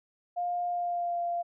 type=tone with pitch glide; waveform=sine; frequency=706 to 692.7 Hz; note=F5 to F5; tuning=+19 to -14 cents; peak=-28 dBFS; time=0.36-1.43 s; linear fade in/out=20 ms; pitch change=-33 cents; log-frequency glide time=0.67-1.2 s; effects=none